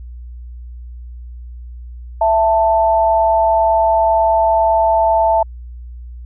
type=tone pair together; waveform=sine; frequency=663 / 885 Hz; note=E5 / A5; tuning=+10 / +10 cents; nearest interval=perfect fourth; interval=500 cents; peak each=-13 dBFS; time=2.21-5.43 s; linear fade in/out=5 ms; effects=added 60 Hz sine -29 dBFS peak until 6.25 s